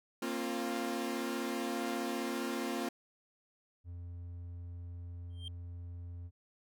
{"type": "chord", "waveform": "sawtooth", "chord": "Bb suspended second", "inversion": "none", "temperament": "equal with one note detuned", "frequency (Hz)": [233.1, 268.1, 349.2], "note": ["Bb3", "C4", "F4"], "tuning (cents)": [0, 42, 0], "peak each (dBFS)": -35, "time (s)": [0.22, 2.89], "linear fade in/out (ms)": 5}
{"type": "tone", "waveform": "triangle", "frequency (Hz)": 87, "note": "F2", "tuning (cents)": -6, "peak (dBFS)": -40, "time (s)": [3.84, 6.31], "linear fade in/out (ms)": 50}
{"type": "tone with exponential growth", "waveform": "triangle", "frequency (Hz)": 3175, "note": "G7", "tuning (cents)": 21, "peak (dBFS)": -38, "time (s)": [5.3, 5.48], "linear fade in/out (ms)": 2, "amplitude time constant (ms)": 38}
{"effects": []}